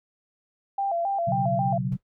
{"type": "tone with vibrato", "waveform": "sine", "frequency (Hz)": 734, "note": "F#5", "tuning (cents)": -14, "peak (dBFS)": -23, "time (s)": [0.78, 1.78], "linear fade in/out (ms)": 5, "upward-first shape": "square", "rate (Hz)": 3.7, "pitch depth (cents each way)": 130}
{"type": "chord", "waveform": "sine", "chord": "B suspended second", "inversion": "none", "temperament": "equal", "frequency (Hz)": [123.47, 138.59, 185], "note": ["B2", "C#3", "F#3"], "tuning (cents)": [0, 0, 0], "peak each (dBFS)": -29, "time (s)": [1.27, 1.97], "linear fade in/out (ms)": 10}
{"type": "noise with exponential decay", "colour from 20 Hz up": "brown", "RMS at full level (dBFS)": -39, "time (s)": [1.92, 2.03], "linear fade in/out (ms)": 1, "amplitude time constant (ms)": 22}
{"effects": []}